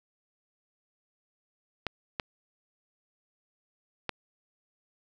clicks, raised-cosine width 0.3 ms, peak -14 dBFS, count 3, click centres 1.867 / 2.198 / 4.093 s, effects none

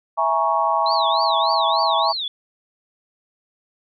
sine chord, A# half-diminished seventh, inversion second, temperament equal with one note detuned, 659.3 / 830.6 / 942.6 / 1108.7 Hz, E5 / G#5 / A#5 / C#6, 0 / 0 / +19 / 0 cents, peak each -23 / -22 / -22 / -21 dBFS, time 0.17-2.13 s, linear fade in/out 20 ms
sine tone with vibrato, 3951 Hz, B7, in tune, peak -23 dBFS, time 0.86-2.28 s, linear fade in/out 2 ms, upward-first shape triangle, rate 3.4 Hz, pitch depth 290 cents each way
effects none

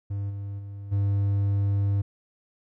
triangle tone with level steps, 100 Hz, G2, 35 cents sharp, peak -25 / -29 / -33 / -19 dBFS, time 0.1-2.02 s, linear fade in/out 10 ms, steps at 0.29 / 0.58 / 0.91 s, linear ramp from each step 20 ms, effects none

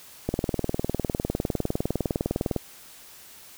click train, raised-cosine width 2 ms, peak -11 dBFS, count 46, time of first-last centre 0.29-2.563 s, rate 19.8 Hz, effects white hiss -48 dBFS RMS until 3.57 s

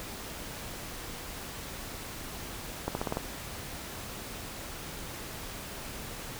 accelerating click train, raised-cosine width 1 ms, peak -16 dBFS, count 6, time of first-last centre 2.88-3.171 s, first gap 71 ms, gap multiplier 0.9, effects pink hiss -41 dBFS RMS until 6.39 s

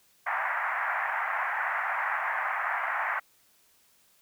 white band-pass noise, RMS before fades -30 dBFS, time 0.26-3.2 s, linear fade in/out 10 ms, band 700 to 2000 Hz, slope 48 dB/octave, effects white hiss -64 dBFS RMS until 4.21 s

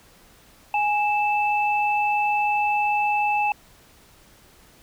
sine tone pair together, 830.6 / 2637 Hz, G#5 / E7, 0 / 0 cents, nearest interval octave + minor sixth, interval 2000 cents, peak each -20 / -25 dBFS, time 0.74-3.52 s, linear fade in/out 2 ms, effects pink hiss -53 dBFS RMS until 4.82 s

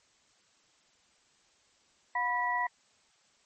sine tone cluster, 719 / 986 / 1944 Hz, F#5 / B5 / B6, -50 / -3 / -28 cents, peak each -36 / -30 / -32 dBFS, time 2.15-2.67 s, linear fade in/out 5 ms, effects white hiss -67 dBFS RMS until 3.45 s + MP3 32 kbps

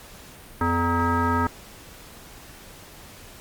sine tone with frequency modulation, 594 Hz, D5, 20 cents sharp, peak -19 dBFS, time 0.61-1.47 s, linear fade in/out 2 ms, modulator 341 Hz, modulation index 2.6, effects pink hiss -45 dBFS RMS until 3.4 s + Opus 48 kbps

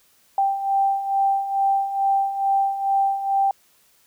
sine beating tone pair, 784 / 786.3 Hz, G5 / G5, 0 / +5 cents, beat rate 2.3 Hz, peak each -25 / -19 dBFS, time 0.38-3.51 s, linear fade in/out 2 ms, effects white hiss -59 dBFS RMS until 4.06 s

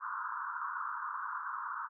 pink band-pass noise, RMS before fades -39 dBFS, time 0-1.89 s, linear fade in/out 50 ms, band 970 to 1500 Hz, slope 96 dB/octave, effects none

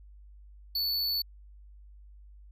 square tone, 4457 Hz, C#8, 9 cents sharp, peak -28 dBFS, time 0.75-1.22 s, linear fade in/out 5 ms, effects added 50 Hz sine -49 dBFS peak until 2.51 s

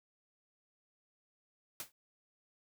white noise with exponential decay, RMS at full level -38 dBFS, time 1.8-1.92 s, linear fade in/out 2 ms, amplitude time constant 25 ms, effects none

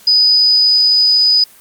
sine tone, 4978 Hz, D#8, in tune, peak -7 dBFS, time 0.07-1.44 s, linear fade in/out 5 ms, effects white hiss -43 dBFS RMS until 1.6 s + Opus 48 kbps

